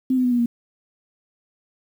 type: tone with pitch steps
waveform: sine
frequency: 259.4 / 253.5 / 247.7 / 242 / 236.5 Hz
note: C4 / B3 / B3 / B3 / A#3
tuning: -15 / +45 / +5 / -35 / +25 cents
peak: -16 dBFS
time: 0.1-0.46 s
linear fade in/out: 5 ms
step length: 72 ms
effects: 8-bit